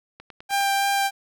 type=click train; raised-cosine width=0.3 ms; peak=-25 dBFS; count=5; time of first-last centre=0.2-0.61 s; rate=9.76 Hz
type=tone with vibrato; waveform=sawtooth; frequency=793 Hz; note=G5; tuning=20 cents sharp; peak=-16 dBFS; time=0.49-1.11 s; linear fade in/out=50 ms; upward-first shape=sine; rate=3.1 Hz; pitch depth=8 cents each way
effects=none